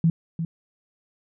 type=tone with echo; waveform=sine; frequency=164.81 Hz; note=E3; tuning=in tune; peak=-15 dBFS; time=0.04-0.1 s; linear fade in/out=2 ms; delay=350 ms; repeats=1; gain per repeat=-9 dB; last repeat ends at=0.45 s; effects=none